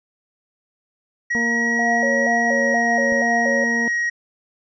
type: tone with pitch glide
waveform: triangle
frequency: 1909 to 1892.5 Hz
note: A#6 to A#6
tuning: +41 to +26 cents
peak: -17 dBFS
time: 1.3-4.1 s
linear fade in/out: 10 ms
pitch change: -15 cents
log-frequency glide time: 2.37-2.82 s
type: harmonic tone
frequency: 233.1 Hz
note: A#3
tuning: in tune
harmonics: 1 / 2 / 3 / 4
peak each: -23 / -29 / -33 / -35 dBFS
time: 1.35-3.88 s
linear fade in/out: 0 ms
type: tone with vibrato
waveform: sine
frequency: 624 Hz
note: D#5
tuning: 5 cents sharp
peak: -20 dBFS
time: 1.79-3.64 s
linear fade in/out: 2 ms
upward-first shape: square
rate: 2.1 Hz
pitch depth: 210 cents each way
type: click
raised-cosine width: 3 ms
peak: -24 dBFS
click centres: 3.123 s
effects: resampled to 16000 Hz